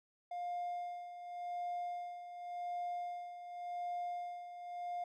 triangle tone with tremolo, 706 Hz, F5, 19 cents sharp, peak -34 dBFS, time 0.31-5.04 s, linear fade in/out 5 ms, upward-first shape sine, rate 0.89 Hz, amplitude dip 70%, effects tanh soft clip ceiling -32 dBFS

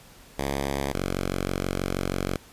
5% pulse tone pair in turn, 69.3 / 46.25 Hz, C#2 / F#1, 0 / 0 cents, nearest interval perfect fifth, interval 700 cents, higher first, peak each -15 dBFS, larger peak neither, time 0.38-0.93 / 0.93-2.37 s, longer second, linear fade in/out 10 ms, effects pink hiss -51 dBFS RMS until 2.52 s + resampled to 32000 Hz

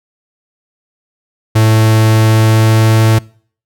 45% pulse tone with pitch glide, 110.2 to 110.97 Hz, A2 to A2, +3 to +15 cents, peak -6 dBFS, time 1.55-3.19 s, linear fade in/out 10 ms, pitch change +12 cents, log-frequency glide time 1.91-3.02 s, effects noise-tail reverb RT60 0.5 s tail -24 dB re dry

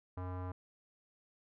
square tone with low-pass filter, 91.2 Hz, F#2, 24 cents flat, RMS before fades -41 dBFS, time 0.17-0.52 s, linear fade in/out 5 ms, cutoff 1100 Hz, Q 2.4, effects none

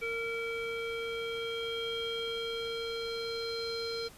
square tone with low-pass filter sweep, 460 Hz, A#4, 23 cents flat, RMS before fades -36 dBFS, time 0.01-4.09 s, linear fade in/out 20 ms, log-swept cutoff 2400 to 4400 Hz, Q 6.3, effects pink hiss -54 dBFS RMS until 4.17 s + resampled to 32000 Hz

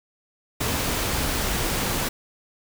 pink noise, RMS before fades -25 dBFS, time 0.6-2.09 s, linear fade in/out 10 ms, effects none

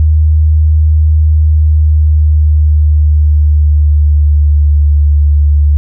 sine tone with pitch glide, 77.3 to 73.38 Hz, D#2 to D2, -11 to -1 cents, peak -4 dBFS, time 0-5.77 s, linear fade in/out 0 ms, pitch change -90 cents, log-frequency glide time 1.25-4.93 s, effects none

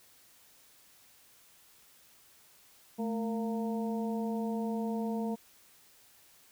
harmonic tone with a mistuned harmonic, 230 Hz, A#3, 23 cents flat, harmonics 1 / 2 / 3 / 4, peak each -32 / -38 / -42 / -44 dBFS, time 2.98-5.36 s, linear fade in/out 20 ms, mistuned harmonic 1, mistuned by -83 cents, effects white hiss -61 dBFS RMS until 6.51 s

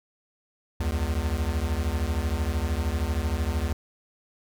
square beating tone pair, 69.3 / 82.3 Hz, C#2 / E2, 0 / -2 cents, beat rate 13 Hz, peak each -28 / -28 dBFS, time 0.8-3.73 s, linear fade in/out 5 ms, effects none

